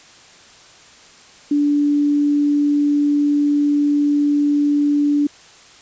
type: tone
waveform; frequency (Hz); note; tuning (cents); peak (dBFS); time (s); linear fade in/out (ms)
sine; 290.8; D4; -17; -13; 1.51-5.27; 5
effects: white hiss -45 dBFS RMS until 5.81 s + resampled to 16000 Hz